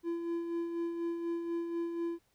triangle tone with tremolo, 338.5 Hz, E4, 46 cents sharp, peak -29 dBFS, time 0.03-2.19 s, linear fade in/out 50 ms, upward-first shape sine, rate 4.1 Hz, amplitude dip 45%, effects pink hiss -73 dBFS RMS until 2.34 s

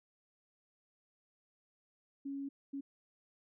sine tone bursts at uneven times, 277.2 Hz, C#4, in tune, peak -38 dBFS, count 2, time 2.25-2.49 / 2.73-2.81 s, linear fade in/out 10 ms, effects none

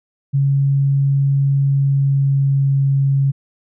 sine tone with pitch glide, 138.59 to 137.55 Hz, C#3 to C#3, 0 to -13 cents, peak -12 dBFS, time 0.33-3.32 s, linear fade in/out 20 ms, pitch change -13 cents, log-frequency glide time 1.61-2.82 s, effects none

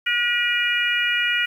harmonic tone, 481 Hz, B4, 46 cents flat, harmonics 3 / 4 / 5 / 6, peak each -24 / -24 / -24 / -24 dBFS, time 0.06-1.46 s, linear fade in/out 10 ms, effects 8-bit

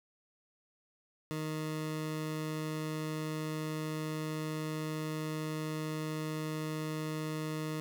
20% pulse tone, 155.56 Hz, D#3, in tune, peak -30 dBFS, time 1.31-7.8 s, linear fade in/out 0 ms, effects none

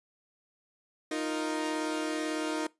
sawtooth chord, Eb suspended second, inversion none, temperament equal, 311.1 / 349.2 / 466.2 Hz, Eb4 / F4 / Bb4, 0 / 0 / 0 cents, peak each -28 / -34 / -34 dBFS, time 1.11-2.67 s, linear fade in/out 5 ms, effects noise-tail reverb RT60 0.2 s tail -21 dB re dry + resampled to 24000 Hz

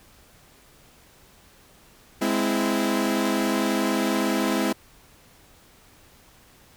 sawtooth chord, Ab augmented, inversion none, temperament equal with one note detuned, 207.7 / 258.8 / 329.6 Hz, Ab3 / C4 / E4, 0 / -19 / 0 cents, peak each -22 dBFS, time 2.21-4.73 s, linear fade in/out 10 ms, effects pink hiss -54 dBFS RMS until 6.76 s

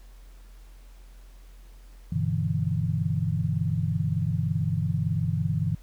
sine chord, E minor seventh, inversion first, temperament equal, 98 / 123.47 / 146.83 / 164.81 Hz, G2 / B2 / D3 / E3, 0 / 0 / 0 / 0 cents, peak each -29 / -30 / -29 / -28 dBFS, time 2.12-5.75 s, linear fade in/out 5 ms, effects added 43 Hz sine -45 dBFS peak until 5.82 s + pink hiss -60 dBFS RMS until 5.82 s

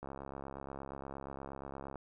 click train, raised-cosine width 1 ms, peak -30 dBFS, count 133, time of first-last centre 0.03-1.957 s, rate 68.5 Hz, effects none

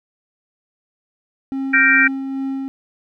triangle tone with tremolo, 269.3 Hz, C#4, 50 cents flat, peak -18 dBFS, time 1.52-2.68 s, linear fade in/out 0 ms, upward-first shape sine, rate 2.4 Hz, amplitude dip 30%
sine chord, G minor seventh, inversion third, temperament equal, 1396.9 / 1568 / 1864.7 / 2349 Hz, F6 / G6 / Bb6 / D7, 0 / 0 / 0 / 0 cents, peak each -20 / -15 / -15 / -15 dBFS, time 1.73-2.08 s, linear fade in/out 10 ms
effects none

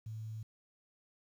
sine tone with quantisation, 110 Hz, A2, in tune, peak -40 dBFS, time 0.06-0.43 s, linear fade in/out 5 ms, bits 11, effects none

